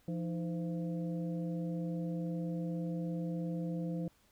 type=harmonic tone with a mistuned harmonic; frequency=170.9 Hz; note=F3; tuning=37 cents flat; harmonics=1 / 2 / 3 / 4; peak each=-35 / -42 / -44 / -54 dBFS; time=0.08-4.08 s; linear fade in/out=2 ms; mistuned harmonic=2; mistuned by=-150 cents; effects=pink hiss -69 dBFS RMS until 4.31 s